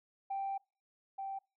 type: tone pair in turn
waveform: sine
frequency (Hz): 784 / 780.3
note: G5 / G5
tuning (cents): 0 / -8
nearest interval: unison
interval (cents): 8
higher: first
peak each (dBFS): -33 / -37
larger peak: first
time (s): 0.3-0.58 / 1.18-1.39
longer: first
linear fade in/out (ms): 10
effects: noise-tail reverb RT60 0.3 s tail -25 dB re dry + tanh soft clip ceiling -31 dBFS